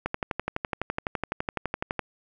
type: click train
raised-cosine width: 0.5 ms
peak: -12 dBFS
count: 24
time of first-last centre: 0.06-1.993 s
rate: 11.9 Hz
effects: none